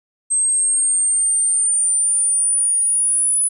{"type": "exponential sweep", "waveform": "sine", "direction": "up", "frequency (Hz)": [8320, 9956], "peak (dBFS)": -14, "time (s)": [0.3, 3.49], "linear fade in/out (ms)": 20, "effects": []}